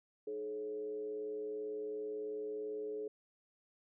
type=tone with frequency modulation; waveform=sine; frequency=426.2 Hz; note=G#4; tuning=45 cents sharp; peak=-38 dBFS; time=0.27-3.08 s; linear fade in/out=5 ms; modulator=118 Hz; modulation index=0.45; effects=none